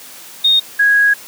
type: tone pair in turn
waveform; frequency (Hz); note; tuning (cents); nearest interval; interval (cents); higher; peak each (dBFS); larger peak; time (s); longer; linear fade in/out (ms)
sine; 3700 / 1653.9; A#7 / G#6; -14 / -8; octave + major second; 1394; first; -8; neither; 0.44-0.6 / 0.79-1.14; second; 10
effects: white hiss -36 dBFS RMS until 1.27 s + high-pass 150 Hz 12 dB/octave